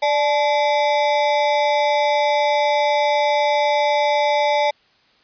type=ring-modulated tone; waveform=square; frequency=726 Hz; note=F#5; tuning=33 cents flat; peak=-13 dBFS; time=0.02-4.71 s; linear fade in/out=10 ms; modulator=136 Hz; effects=white hiss -57 dBFS RMS until 5.23 s + resampled to 11025 Hz